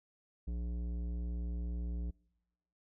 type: tone with tanh clipping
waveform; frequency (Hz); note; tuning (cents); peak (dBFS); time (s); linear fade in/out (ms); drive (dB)
sine; 59; A#1; +22; -37; 0.47-2.11; 10; 13
effects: noise-tail reverb RT60 1.0 s tail -26 dB re dry